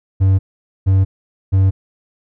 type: tone bursts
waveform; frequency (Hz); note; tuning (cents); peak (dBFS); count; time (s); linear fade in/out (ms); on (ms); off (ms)
triangle; 95.8; G2; -39; -7; 3; 0.2-1.71; 20; 190; 470
effects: none